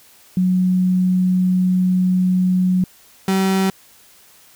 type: tone pair in turn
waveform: sine / 35% pulse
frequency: 183.5 / 191.28 Hz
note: F#3 / G3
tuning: -14 / -42 cents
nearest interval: minor second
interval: 72 cents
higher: second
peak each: -13 / -13 dBFS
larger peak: neither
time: 0.37-2.84 / 3.28-3.7 s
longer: first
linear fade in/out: 2 ms
effects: white hiss -49 dBFS RMS until 4.55 s